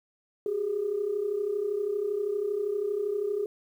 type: tone pair together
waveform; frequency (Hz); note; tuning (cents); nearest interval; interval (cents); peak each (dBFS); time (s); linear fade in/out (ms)
sine; 382.7 / 415.3; G4 / G#4; -42 / 0; minor second; 142; -32 / -27; 0.46-3.46; 2
effects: tanh soft clip ceiling -19 dBFS + 10-bit

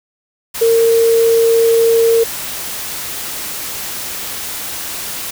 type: tone in noise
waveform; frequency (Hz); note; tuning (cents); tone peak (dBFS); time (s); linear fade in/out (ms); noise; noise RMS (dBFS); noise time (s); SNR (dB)
sine; 458.1; A#4; -30; -8; 0.61-2.24; 10; white; -24; 0.54-5.31; +13
effects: none

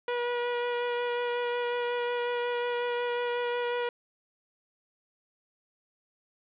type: tone with vibrato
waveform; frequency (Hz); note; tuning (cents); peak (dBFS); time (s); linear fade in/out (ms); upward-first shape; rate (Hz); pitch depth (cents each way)
sawtooth; 483.5; B4; -37; -24; 0.08-3.89; 2; sine; 5.5; 11
effects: resampled to 8000 Hz + 9-bit

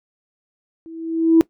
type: tone with level ramp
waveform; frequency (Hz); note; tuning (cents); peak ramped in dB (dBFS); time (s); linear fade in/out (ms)
sine; 327; E4; -14; -35 to -5; 0.86-1.41; 0
effects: noise-tail reverb RT60 0.1 s tail -20 dB re dry + tanh soft clip ceiling -3 dBFS

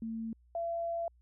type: tone pair in turn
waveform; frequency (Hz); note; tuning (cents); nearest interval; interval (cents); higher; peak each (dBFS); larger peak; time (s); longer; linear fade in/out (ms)
sine; 225.2 / 676.2; A3 / E5; +40 / +44; octave + perfect fifth; 1904; second; -35 / -32; second; 0.02-0.33 / 0.55-1.08; second; 2
effects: added 60 Hz sine -61 dBFS peak until 1.21 s

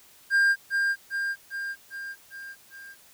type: tone with echo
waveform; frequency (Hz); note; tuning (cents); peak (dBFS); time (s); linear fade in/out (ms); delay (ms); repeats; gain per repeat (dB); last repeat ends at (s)
triangle; 1600; G6; +35; -16; 0.3-0.56; 50; 400; 6; -4; 2.96
effects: white hiss -55 dBFS RMS until 3.13 s

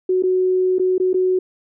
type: tone with dropouts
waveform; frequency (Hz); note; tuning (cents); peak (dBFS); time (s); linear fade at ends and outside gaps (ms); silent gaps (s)
sine; 370; F#4; 0; -14; 0.09-1.39; 5; 0.225-0.235 / 0.785-0.795 / 0.981-0.999 / 1.132-1.142
effects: none

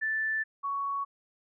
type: tone pair in turn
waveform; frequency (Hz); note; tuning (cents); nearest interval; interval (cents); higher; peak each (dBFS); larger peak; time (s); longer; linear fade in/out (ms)
sine; 1760 / 1116.7; A6 / C#6; 0 / +12; minor sixth; 788; first; -27 / -29; first; 0.01-0.44 / 0.63-1.05; first; 20
effects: none

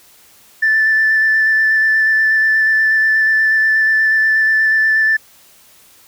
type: tone with vibrato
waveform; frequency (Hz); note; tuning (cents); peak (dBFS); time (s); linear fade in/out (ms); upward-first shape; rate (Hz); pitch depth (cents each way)
sine; 1760; A6; 0; -9; 0.62-5.17; 10; square; 8.3; 10
effects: tanh soft clip ceiling -6 dBFS + white hiss -47 dBFS RMS until 6.07 s

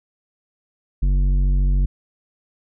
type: tone with tanh clipping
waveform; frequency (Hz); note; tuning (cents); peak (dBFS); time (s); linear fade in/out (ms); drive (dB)
triangle; 47; F#1; +28; -16; 1.02-1.86; 10; 14
effects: none

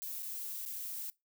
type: noise with dropouts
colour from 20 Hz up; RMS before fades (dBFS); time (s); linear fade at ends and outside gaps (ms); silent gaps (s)
violet; -41; 0.02-1.1; 0; 0.224-0.229 / 0.652-0.661
effects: noise-tail reverb RT60 0.2 s tail -22 dB re dry

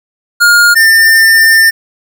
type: tone pair in turn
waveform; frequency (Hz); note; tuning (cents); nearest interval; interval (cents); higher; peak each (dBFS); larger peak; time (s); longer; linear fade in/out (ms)
square; 1420 / 1798.6; F6 / A6; +28 / +38; major third; 410; second; -4; neither; 0.4-0.75 / 0.75-1.71; second; 20
effects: none

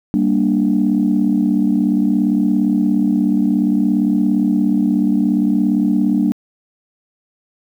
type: chord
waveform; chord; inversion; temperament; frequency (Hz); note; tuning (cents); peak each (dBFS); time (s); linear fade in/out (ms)
sine; G minor; none; equal; 196 / 233.1 / 293.7; G3 / Bb3 / D4; 0 / 0 / 0; -16; 0.14-6.32; 0
effects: tanh soft clip ceiling -5 dBFS + 8-bit

